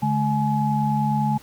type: tone cluster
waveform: sine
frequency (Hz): 144 / 214 / 846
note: D3 / A3 / G#5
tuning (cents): -34 / -48 / +32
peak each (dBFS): -23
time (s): 0.02-1.38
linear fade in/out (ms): 10
effects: pink hiss -48 dBFS RMS until 1.42 s